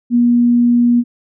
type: tone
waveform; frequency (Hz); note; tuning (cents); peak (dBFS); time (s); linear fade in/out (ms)
sine; 240; B3; -49; -8; 0.1-1.04; 50
effects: none